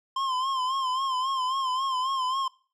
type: tone with vibrato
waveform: square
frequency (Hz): 1046.5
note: C6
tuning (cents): 0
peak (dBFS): -26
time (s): 0.16-2.48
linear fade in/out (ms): 5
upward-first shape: sine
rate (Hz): 3.7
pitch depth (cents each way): 67
effects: noise-tail reverb RT60 0.4 s tail -22 dB re dry + low-pass 5000 Hz 12 dB/octave